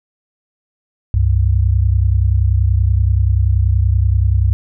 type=tone pair together; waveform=sine; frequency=67.03 / 97.5 Hz; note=C2 / G2; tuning=+42 / -9 cents; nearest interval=tritone; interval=649 cents; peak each=-13 dBFS; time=1.14-4.53 s; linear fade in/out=0 ms; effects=none